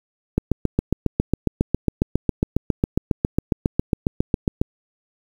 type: click train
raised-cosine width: 3 ms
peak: -4 dBFS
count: 32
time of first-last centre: 0.38-4.615 s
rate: 7.32 Hz
effects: 7-bit